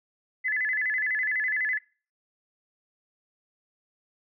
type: tone with vibrato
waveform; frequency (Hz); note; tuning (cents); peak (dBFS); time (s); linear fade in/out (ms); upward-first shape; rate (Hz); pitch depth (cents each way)
sine; 1864.7; A#6; 0; -24; 0.44-1.79; 20; square; 12; 140
effects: noise-tail reverb RT60 0.4 s tail -24 dB re dry